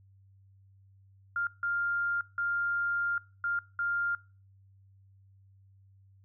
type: tone bursts at uneven times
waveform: sine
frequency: 1400 Hz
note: F6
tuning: 4 cents sharp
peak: -28 dBFS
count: 5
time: 1.36-1.47 / 1.63-2.21 / 2.38-3.18 / 3.44-3.59 / 3.79-4.15 s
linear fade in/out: 2 ms
effects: noise-tail reverb RT60 0.4 s tail -24 dB re dry + added 97 Hz sine -57 dBFS peak until 6.24 s